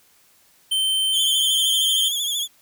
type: tone with pitch glide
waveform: square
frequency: 3104 to 3140 Hz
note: G7 to G7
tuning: -18 to +2 cents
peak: -19 dBFS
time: 0.71-2.09 s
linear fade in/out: 10 ms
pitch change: +20 cents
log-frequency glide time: 1.22-1.89 s
type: tone with vibrato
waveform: sawtooth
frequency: 3379 Hz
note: G#7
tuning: 29 cents sharp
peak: -19 dBFS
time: 1.12-2.48 s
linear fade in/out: 50 ms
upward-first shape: triangle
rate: 13 Hz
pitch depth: 88 cents each way
effects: white hiss -57 dBFS RMS until 2.61 s